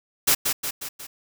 white noise with echo, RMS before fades -18 dBFS, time 0.27-0.35 s, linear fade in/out 10 ms, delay 180 ms, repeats 4, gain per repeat -5 dB, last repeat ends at 1.07 s, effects none

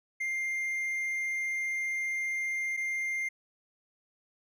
triangle tone pair in turn, 2105 / 2105 Hz, C7 / C7, +10 / +10 cents, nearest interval unison, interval 0 cents, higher neither, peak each -28 dBFS, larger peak neither, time 0.2-2.77 / 2.77-3.29 s, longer first, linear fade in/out 10 ms, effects none

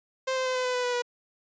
sawtooth tone with pitch steps, 523.3 / 517.9 / 512.5 / 507.2 / 502 / 496.8 / 491.7 / 486.6 Hz, C5 / C5 / C5 / B4 / B4 / B4 / B4 / B4, 0 / -18 / -36 / +46 / +28 / +10 / -8 / -26 cents, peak -22 dBFS, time 0.27-1.022 s, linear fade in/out 10 ms, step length 94 ms, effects resampled to 16000 Hz

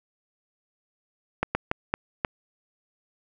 slowing click train, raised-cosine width 0.5 ms, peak -8 dBFS, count 5, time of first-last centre 1.43-2.248 s, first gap 120 ms, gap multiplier 1.37, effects none

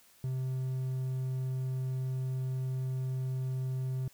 triangle tone, 130 Hz, C3, 11 cents flat, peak -29 dBFS, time 0.24-4.08 s, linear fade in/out 2 ms, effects white hiss -62 dBFS RMS until 4.13 s

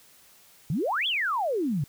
sine exponential two-way sweep, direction up then down, 130.3 to 3520 to 130.3 Hz, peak -24 dBFS, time 0.7-1.84 s, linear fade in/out 2 ms, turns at 1.07 s, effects white hiss -56 dBFS RMS until 1.88 s

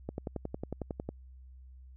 click train, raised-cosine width 2 ms, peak -22 dBFS, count 12, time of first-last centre 0.09-1.09 s, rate 11 Hz, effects added 64 Hz sine -49 dBFS peak until 1.96 s

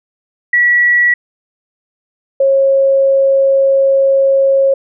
sine tone pair in turn, 1937 / 543.6 Hz, B6 / C#5, -34 / -34 cents, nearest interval octave + minor seventh, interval 2200 cents, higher first, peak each -7 dBFS, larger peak neither, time 0.53-1.14 / 2.4-4.74 s, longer second, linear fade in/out 5 ms, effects none

